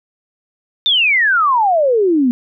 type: exponential sweep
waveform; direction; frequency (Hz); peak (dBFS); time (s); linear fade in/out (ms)
sine; down; 3673 to 235.2; -10; 0.86-2.31; 0
effects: none